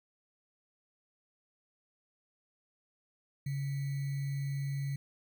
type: tone with sample-and-hold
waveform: sine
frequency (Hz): 139.1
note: C#3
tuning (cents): +6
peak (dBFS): -32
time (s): 3.46-4.96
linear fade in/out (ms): 5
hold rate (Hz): 2100
effects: none